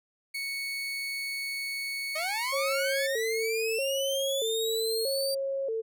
30% pulse tone, 2217 Hz, C#7, in tune, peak -29 dBFS, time 0.34-3.07 s, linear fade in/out 10 ms
sawtooth linear sweep, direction up, 601 to 4699 Hz, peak -28 dBFS, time 2.15-5.35 s, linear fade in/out 10 ms
sine tone with vibrato, 493.9 Hz, B4, in tune, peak -28 dBFS, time 2.52-5.82 s, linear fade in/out 20 ms, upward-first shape square, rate 0.79 Hz, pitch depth 170 cents each way
effects none

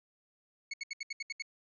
sawtooth tone bursts, 2204 Hz, C#7, 11 cents flat, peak -32 dBFS, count 8, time 0.71-1.423 s, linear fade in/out 5 ms, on 27 ms, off 71 ms, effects resampled to 16000 Hz

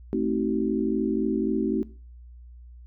sine chord, A diminished seventh, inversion none, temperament just, 220 / 264 / 316.8 / 380.2 Hz, A3 / C4 / Eb4 / Gb4, 0 / +16 / +31 / +47 cents, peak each -28 dBFS, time 0.13-1.83 s, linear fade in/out 0 ms, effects noise-tail reverb RT60 0.4 s tail -20 dB re dry + added 60 Hz sine -43 dBFS peak until 2.86 s

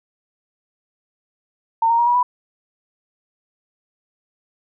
sine tone with pitch steps, 910 / 928.6 / 947.5 / 966.9 / 986.6 Hz, A#5 / A#5 / A#5 / B5 / B5, -42 / -7 / +28 / -37 / -2 cents, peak -13 dBFS, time 1.82-2.23 s, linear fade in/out 5 ms, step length 82 ms, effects none

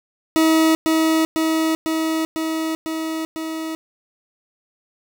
40% pulse tone with echo, 320 Hz, D#4, 49 cents sharp, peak -12 dBFS, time 0.36-0.75 s, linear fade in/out 0 ms, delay 500 ms, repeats 6, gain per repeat -2 dB, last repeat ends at 3.75 s, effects none

